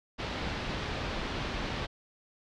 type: low-pass noise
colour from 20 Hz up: pink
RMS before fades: -35 dBFS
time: 0.18-1.87 s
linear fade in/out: 20 ms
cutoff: 4400 Hz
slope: 24 dB/octave
effects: none